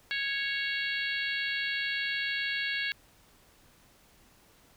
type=harmonic tone; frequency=553 Hz; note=C#5; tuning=4 cents flat; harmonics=3 / 4 / 5 / 6 / 7 / 8; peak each=-33 / -35 / -37 / -39 / -40 / -41 dBFS; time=0.11-2.92 s; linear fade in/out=0 ms; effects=pink hiss -61 dBFS RMS until 4.76 s